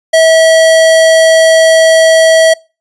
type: tone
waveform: square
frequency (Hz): 647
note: E5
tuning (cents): -32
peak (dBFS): -4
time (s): 0.13-2.54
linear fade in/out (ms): 10
effects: noise-tail reverb RT60 0.3 s tail -25 dB re dry + resampled to 24000 Hz